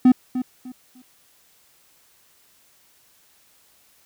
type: tone with echo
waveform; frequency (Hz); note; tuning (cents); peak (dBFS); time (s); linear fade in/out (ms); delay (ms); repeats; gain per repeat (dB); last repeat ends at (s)
triangle; 253; B3; +42; -7; 0.05-0.12; 5; 300; 3; -12; 1.02
effects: white hiss -58 dBFS RMS until 4.05 s